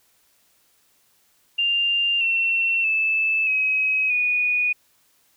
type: tone with pitch steps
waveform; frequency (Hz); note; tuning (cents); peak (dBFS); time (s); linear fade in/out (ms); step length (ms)
sine; 2794 / 2708 / 2625 / 2544 / 2466; F7 / E7 / E7 / D#7 / D#7; 0 / +46 / -8 / +38 / -16; -18; 1.58-4.73; 10; 630
effects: white hiss -62 dBFS RMS until 5.36 s